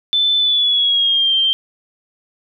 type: tone with pitch glide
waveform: sine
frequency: 3520 to 3154 Hz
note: A7 to G7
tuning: 0 to +10 cents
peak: -12 dBFS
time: 0.13-1.53 s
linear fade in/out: 0 ms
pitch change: -190 cents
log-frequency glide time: 0.38-1.35 s
effects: none